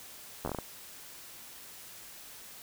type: slowing click train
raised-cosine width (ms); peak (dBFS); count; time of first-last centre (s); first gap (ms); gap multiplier
1; -20; 7; 0.45-0.587; 11; 1.29
effects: white hiss -49 dBFS RMS until 2.62 s